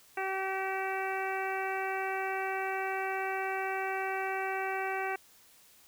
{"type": "harmonic tone", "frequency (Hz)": 383.5, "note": "G4", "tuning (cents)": -38, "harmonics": [1, 2, 3, 4, 5, 6, 7], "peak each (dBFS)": [-37, -35, -42, -39, -41, -41, -45], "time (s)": [0.17, 5.16], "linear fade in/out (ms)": 5, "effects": ["white hiss -60 dBFS RMS until 5.87 s"]}